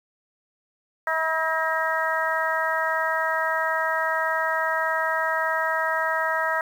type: harmonic tone with a mistuned harmonic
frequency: 321.6 Hz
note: E4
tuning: 43 cents flat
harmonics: 2 / 3 / 4 / 5 / 6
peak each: -28 / -28 / -28 / -28 / -28 dBFS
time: 1.07-6.61 s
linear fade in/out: 2 ms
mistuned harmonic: 6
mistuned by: -41 cents
effects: 8-bit